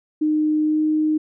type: tone with pitch glide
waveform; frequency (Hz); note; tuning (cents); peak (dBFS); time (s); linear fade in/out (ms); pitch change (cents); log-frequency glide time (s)
sine; 306.4 to 308.7; D#4 to D#4; -27 to -14; -16; 0.21-1.18; 10; +13; 0.63-0.81
effects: none